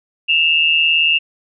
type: tone pair together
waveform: sine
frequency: 2661 / 2819 Hz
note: E7 / F7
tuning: +16 / +16 cents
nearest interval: minor second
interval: 100 cents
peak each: -14 dBFS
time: 0.28-1.19 s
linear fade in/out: 20 ms
effects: none